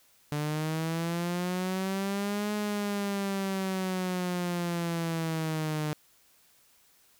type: linear two-way sweep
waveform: sawtooth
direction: up then down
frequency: 146.83 to 210 to 150.8 Hz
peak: -25 dBFS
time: 0.32-5.93 s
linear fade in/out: 0 ms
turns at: 2.53 s
effects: white hiss -63 dBFS RMS until 7.19 s